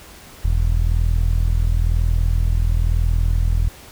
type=tone with low-pass filter; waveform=sawtooth; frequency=41 Hz; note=E1; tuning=9 cents flat; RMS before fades=-17 dBFS; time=0.44-3.69 s; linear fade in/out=10 ms; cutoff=91 Hz; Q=1.4; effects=pink hiss -42 dBFS RMS until 3.91 s